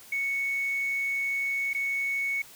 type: tone with dropouts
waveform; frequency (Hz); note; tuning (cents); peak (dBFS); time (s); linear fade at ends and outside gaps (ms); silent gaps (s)
sine; 2217; C#7; 0; -25; 0.12-2.42; 5; 1.733-1.747
effects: tanh soft clip ceiling -22 dBFS + white hiss -50 dBFS RMS until 2.55 s